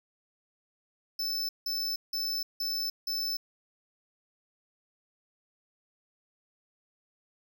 square tone bursts, 5274 Hz, E8, in tune, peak -30 dBFS, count 5, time 1.19-3.37 s, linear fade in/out 5 ms, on 300 ms, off 170 ms, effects none

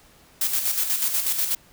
blue noise with tremolo, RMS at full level -22 dBFS, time 0.41-1.55 s, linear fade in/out 5 ms, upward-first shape square, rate 8.2 Hz, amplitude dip 50%, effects pink hiss -54 dBFS RMS until 1.72 s

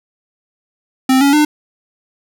square tone with pitch steps, 261.6 / 280.4 / 300.5 Hz, C4 / C#4 / D4, 0 / +20 / +40 cents, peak -9 dBFS, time 1.09-1.45 s, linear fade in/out 5 ms, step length 120 ms, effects none

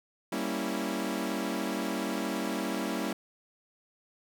sawtooth chord, G diminished seventh, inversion none, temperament equal, 196 / 233.1 / 277.2 / 329.6 Hz, G3 / Bb3 / Db4 / Fb4, 0 / 0 / 0 / 0 cents, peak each -32 dBFS, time 0.32-3.13 s, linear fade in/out 5 ms, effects none

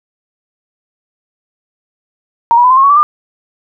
sine tone with pitch steps, 932.3 / 966.9 / 1002.7 / 1039.8 / 1078.4 / 1118.3 / 1159.8 / 1202.8 Hz, A#5 / B5 / B5 / C6 / C#6 / C#6 / D6 / D6, 0 / -37 / +26 / -11 / -48 / +15 / -22 / +41 cents, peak -4 dBFS, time 2.51-3.03 s, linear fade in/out 0 ms, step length 65 ms, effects none

